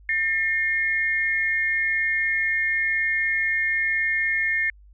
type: tone pair together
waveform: sine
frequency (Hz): 1801 / 2142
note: A6 / C7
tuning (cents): +40 / +40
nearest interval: minor third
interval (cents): 300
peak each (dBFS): -23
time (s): 0.09-4.7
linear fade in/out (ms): 2
effects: added 50 Hz sine -47 dBFS peak until 4.93 s